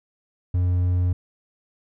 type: tone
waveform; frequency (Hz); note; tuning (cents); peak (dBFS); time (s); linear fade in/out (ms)
triangle; 89.6; F2; +45; -16; 0.54-1.13; 5
effects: none